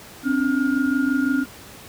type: tone cluster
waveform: sine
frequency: 261.9 / 287.8 / 1420 Hz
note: C4 / D4 / F6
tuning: +2 / -35 / +28 cents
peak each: -20 / -22 / -27 dBFS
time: 0.23-1.46 s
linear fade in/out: 50 ms
effects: pink hiss -42 dBFS RMS until 1.88 s + high-pass 60 Hz 12 dB/octave